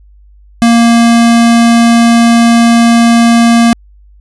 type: tone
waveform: square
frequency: 233.1 Hz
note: A#3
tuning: in tune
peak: -4 dBFS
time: 0.62-3.73 s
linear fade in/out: 0 ms
effects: added 50 Hz sine -37 dBFS peak until 4.2 s + resampled to 24000 Hz